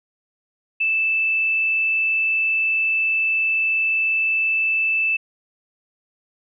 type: tone with frequency modulation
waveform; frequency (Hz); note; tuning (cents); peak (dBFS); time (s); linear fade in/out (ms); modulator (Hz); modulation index
sine; 2637; E7; 0; -17; 0.8-5.17; 10; 40.4; 0.25
effects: none